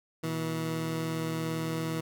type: tone pair together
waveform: 20% pulse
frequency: 120 / 161.29 Hz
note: B2 / E3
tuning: -49 / -37 cents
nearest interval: perfect fourth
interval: 512 cents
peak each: -34 / -26 dBFS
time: 0.23-2.01 s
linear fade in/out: 10 ms
effects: none